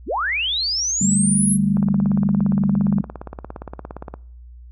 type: linear sweep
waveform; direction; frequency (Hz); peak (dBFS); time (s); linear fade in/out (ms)
sine; up; 160 to 11175; -19; 0.06-1.58; 50
type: chord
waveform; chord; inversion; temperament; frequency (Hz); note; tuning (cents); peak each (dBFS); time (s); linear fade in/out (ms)
sine; D suspended fourth; none; equal with one note detuned; 146.83 / 196 / 221.5; D3 / G3 / A3; 0 / 0 / +12; -23 / -17 / -23; 1.01-3.01; 5
type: click train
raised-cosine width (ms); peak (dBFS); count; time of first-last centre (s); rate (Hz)
1; -17; 42; 1.77-4.14; 17.3
effects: noise-tail reverb RT60 0.6 s tail -24 dB re dry + added 60 Hz sine -38 dBFS peak until 4.71 s